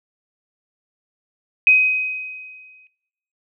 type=tone with exponential decay; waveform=sine; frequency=2519 Hz; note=D#7; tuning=21 cents sharp; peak=-7 dBFS; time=1.67-2.87 s; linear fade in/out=1 ms; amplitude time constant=260 ms; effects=noise-tail reverb RT60 1.0 s tail -22 dB re dry